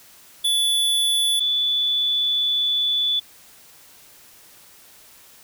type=tone pair in turn; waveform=square / sine; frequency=3450 / 3465 Hz; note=A7 / A7; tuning=-35 / -27 cents; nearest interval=unison; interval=8 cents; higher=second; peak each=-18 dBFS; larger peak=neither; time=0.44-1.4 / 1.4-3.2 s; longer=second; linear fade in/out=10 ms; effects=white hiss -49 dBFS RMS until 5.43 s